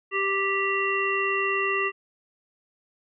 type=harmonic tone; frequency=392 Hz; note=G4; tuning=in tune; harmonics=1 / 3 / 5 / 7; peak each=-28 / -28 / -28 / -28 dBFS; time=0.11-1.92 s; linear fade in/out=50 ms; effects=none